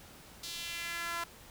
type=tone with high-pass filter sweep; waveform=sawtooth; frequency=340 Hz; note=F4; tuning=46 cents flat; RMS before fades=-39 dBFS; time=0.43-1.24 s; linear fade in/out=5 ms; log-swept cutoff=4200 to 1100 Hz; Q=1.9; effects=pink hiss -54 dBFS RMS until 1.5 s